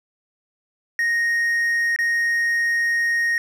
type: tone with dropouts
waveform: triangle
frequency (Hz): 1864.7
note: A#6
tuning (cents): 0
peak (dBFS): -16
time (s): 0.99-3.38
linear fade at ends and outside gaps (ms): 1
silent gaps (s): 1.962-1.988
effects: none